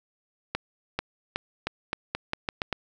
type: accelerating click train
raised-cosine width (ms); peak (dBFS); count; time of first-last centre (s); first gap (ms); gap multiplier
0.3; -11; 10; 0.55-2.727; 440; 0.84
effects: none